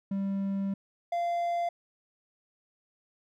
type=tone pair in turn; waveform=triangle; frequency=196.2 / 690.5 Hz; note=G3 / F5; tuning=+2 / -20 cents; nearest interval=octave + minor seventh; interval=2178 cents; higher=second; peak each=-26 / -25 dBFS; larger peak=second; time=0.11-0.74 / 1.12-1.69 s; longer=first; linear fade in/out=5 ms; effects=none